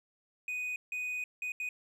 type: tone bursts at uneven times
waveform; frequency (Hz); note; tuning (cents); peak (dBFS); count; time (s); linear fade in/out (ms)
triangle; 2489; D#7; 0; -32; 4; 0.48-0.76 / 0.92-1.24 / 1.42-1.52 / 1.6-1.69; 2
effects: none